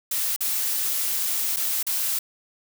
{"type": "noise with dropouts", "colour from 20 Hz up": "blue", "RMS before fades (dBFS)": -25, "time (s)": [0.11, 2.19], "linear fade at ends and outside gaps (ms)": 5, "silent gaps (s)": [[0.363, 0.406], [1.563, 1.568], [1.829, 1.866]], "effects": []}